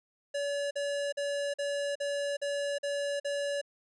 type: tone bursts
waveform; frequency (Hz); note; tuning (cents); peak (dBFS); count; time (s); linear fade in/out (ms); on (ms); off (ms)
square; 570; C#5; +48; -31; 8; 0.34-3.615; 10; 370; 45
effects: resampled to 22050 Hz